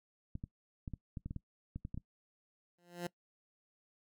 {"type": "clicks", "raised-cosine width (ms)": 5, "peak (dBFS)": -29, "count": 12, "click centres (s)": [0.354, 0.439, 0.878, 0.937, 1.172, 1.26, 1.309, 1.363, 1.76, 1.851, 1.944, 1.976]}
{"type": "tone with exponential growth", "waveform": "15% pulse", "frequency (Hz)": 174.61, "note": "F3", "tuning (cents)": 0, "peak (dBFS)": -29, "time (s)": [2.78, 3.07], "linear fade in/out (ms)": 5, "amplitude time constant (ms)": 62}
{"effects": ["noise-tail reverb RT60 0.1 s tail -21 dB re dry"]}